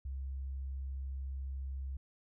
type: tone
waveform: sine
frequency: 67 Hz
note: C2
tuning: 42 cents sharp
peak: -37 dBFS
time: 0.05-1.97 s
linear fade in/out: 5 ms
effects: none